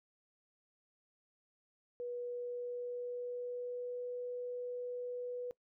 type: tone with pitch glide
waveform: sine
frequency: 486 to 491.9 Hz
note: B4 to B4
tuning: -28 to -7 cents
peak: -38 dBFS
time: 2-5.51 s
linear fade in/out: 0 ms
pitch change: +21 cents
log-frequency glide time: 2.13-4.06 s
effects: noise-tail reverb RT60 0.1 s tail -21 dB re dry